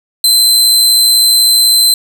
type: tone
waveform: sawtooth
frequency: 4078 Hz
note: C8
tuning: 45 cents flat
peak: -3 dBFS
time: 0.24-1.94 s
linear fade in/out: 2 ms
effects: none